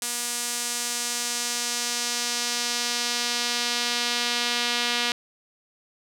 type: tone with band-pass filter sweep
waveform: sawtooth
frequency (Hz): 240.2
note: B3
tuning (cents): -48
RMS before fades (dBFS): -27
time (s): 0.02-5.12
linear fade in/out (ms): 2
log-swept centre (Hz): 8600 to 3600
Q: 1.3
effects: none